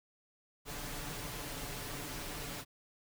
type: noise with comb filter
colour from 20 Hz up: pink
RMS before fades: -42 dBFS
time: 0.65-2.65 s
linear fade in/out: 50 ms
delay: 6.9 ms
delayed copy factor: +0.6
effects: none